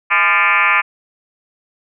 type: tone with frequency modulation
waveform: sine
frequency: 1760 Hz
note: A6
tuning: in tune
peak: -10 dBFS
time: 0.1-0.82 s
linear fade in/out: 20 ms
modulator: 185 Hz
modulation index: 4.2
effects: none